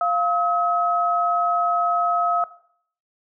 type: tone pair together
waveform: sine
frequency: 697 / 1280.5 Hz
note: F5 / D#6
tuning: -4 / +49 cents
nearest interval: major seventh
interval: 1053 cents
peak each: -21 dBFS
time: 0.01-2.44 s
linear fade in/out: 2 ms
effects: noise-tail reverb RT60 0.6 s tail -17 dB re dry